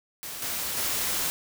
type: noise with level steps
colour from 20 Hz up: white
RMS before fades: -37 / -31 / -28 dBFS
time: 0.23-1.3 s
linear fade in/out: 0 ms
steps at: 0.42 / 0.77 s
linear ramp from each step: 2 ms
effects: none